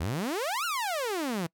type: exponential two-way sweep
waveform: sawtooth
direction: up then down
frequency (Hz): 73.42 to 1452 to 157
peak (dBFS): -25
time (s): 0-1.47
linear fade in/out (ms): 10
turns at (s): 0.65
effects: noise-tail reverb RT60 0.1 s tail -25 dB re dry